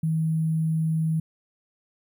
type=tone with sample-and-hold; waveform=sine; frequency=159.9 Hz; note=D#3; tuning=48 cents sharp; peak=-21 dBFS; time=0.03-1.2 s; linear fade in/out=5 ms; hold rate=11025 Hz; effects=none